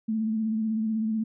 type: tone with vibrato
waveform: sine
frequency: 219.8 Hz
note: A3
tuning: 2 cents flat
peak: -24 dBFS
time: 0.08-1.24 s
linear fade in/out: 10 ms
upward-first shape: sine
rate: 16 Hz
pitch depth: 38 cents each way
effects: none